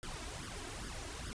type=noise with flanger; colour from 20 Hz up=pink; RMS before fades=-44 dBFS; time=0.03-1.33 s; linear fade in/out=0 ms; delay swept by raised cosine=0.59 to 3.09 ms; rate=2.4 Hz; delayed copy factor=+0.8; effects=resampled to 22050 Hz